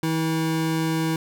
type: tone pair together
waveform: square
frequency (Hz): 160.77 / 322.2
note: E3 / E4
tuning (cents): -43 / -39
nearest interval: octave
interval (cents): 1204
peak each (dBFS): -25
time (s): 0.03-1.16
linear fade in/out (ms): 2
effects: none